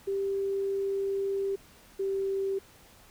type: tone pair in turn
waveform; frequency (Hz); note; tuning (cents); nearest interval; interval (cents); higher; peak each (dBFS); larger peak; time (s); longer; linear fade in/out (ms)
sine; 393 / 389.6; G4 / G4; +4 / -11; unison; 15; first; -27; neither; 0.07-1.56 / 1.99-2.59; first; 10
effects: pink hiss -56 dBFS RMS until 3.1 s